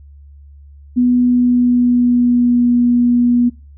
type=tone with pitch glide; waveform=sine; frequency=246.5 to 242 Hz; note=B3 to B3; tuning=-3 to -35 cents; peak=-9 dBFS; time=0.96-3.5 s; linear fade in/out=20 ms; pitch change=-32 cents; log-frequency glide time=1.21-2.71 s; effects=noise-tail reverb RT60 0.3 s tail -22 dB re dry + added 71 Hz sine -37 dBFS peak until 3.77 s